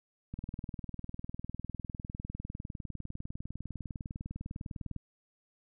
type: click train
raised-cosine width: 5 ms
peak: -27 dBFS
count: 93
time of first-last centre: 0.34-4.963 s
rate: 19.9 Hz
effects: none